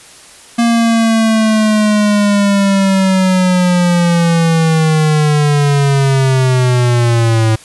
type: linear sweep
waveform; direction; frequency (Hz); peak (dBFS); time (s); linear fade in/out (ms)
square; down; 234.9 to 109.7; -9; 0.58-7.56; 10
effects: white hiss -38 dBFS RMS until 7.64 s + resampled to 24000 Hz